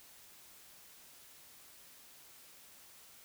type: silence
effects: white hiss -58 dBFS RMS until 3.24 s